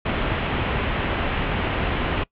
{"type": "low-pass noise", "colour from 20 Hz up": "pink", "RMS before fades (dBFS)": -24, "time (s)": [0.05, 2.24], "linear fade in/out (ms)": 10, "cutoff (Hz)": 3200, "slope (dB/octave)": 48, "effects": ["noise-tail reverb RT60 0.1 s tail -23 dB re dry"]}